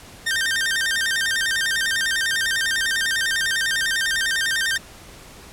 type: tone with vibrato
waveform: sawtooth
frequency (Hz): 1697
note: G#6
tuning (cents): +37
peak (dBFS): -16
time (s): 0.26-4.78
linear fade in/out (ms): 10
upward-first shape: square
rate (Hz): 10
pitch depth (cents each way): 130
effects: pink hiss -43 dBFS RMS until 5.52 s + low-pass 12000 Hz 12 dB/octave

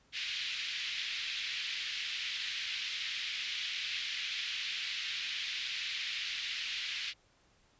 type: band-pass noise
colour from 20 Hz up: white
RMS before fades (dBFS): -38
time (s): 0.12-7.14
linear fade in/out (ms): 50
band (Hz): 2100 to 3900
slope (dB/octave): 24
effects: pink hiss -68 dBFS RMS until 7.79 s + resampled to 16000 Hz

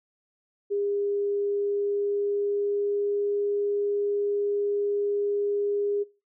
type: tone with pitch glide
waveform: sine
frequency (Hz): 405.1 to 407.9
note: G#4 to G#4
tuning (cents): -43 to -31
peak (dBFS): -24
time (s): 0.7-6.04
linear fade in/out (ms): 20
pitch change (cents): +12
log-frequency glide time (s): 1.33-3.34
effects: noise-tail reverb RT60 0.3 s tail -21 dB re dry

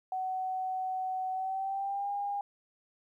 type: tone with pitch glide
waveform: sine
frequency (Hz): 750 to 808.5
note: F#5 to G#5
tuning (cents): +23 to -47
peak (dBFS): -31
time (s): 0.12-2.41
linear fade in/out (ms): 2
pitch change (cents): +130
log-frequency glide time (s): 1.31-2.11
effects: 12-bit

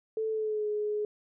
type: tone with pitch glide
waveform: sine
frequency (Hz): 440 to 420.4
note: A4 to G#4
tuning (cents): 0 to +21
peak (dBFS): -28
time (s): 0.17-1.05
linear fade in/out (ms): 2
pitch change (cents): -79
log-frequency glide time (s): 0.3-0.68
effects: none

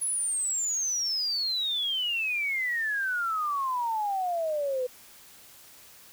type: exponential sweep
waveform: sine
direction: down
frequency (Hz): 10610 to 493.9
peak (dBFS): -26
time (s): 0.01-4.87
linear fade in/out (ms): 10
effects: white hiss -52 dBFS RMS until 6.12 s

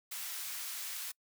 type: high-pass noise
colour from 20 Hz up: white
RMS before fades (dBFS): -41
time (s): 0.11-1.12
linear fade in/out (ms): 10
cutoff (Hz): 1200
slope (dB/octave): 12
effects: noise-tail reverb RT60 0.1 s tail -26 dB re dry

